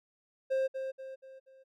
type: tone with echo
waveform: triangle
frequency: 530 Hz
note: C5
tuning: 22 cents sharp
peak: -25 dBFS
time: 0.5-0.68 s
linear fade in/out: 20 ms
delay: 240 ms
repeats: 4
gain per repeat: -7 dB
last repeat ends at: 1.64 s
effects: none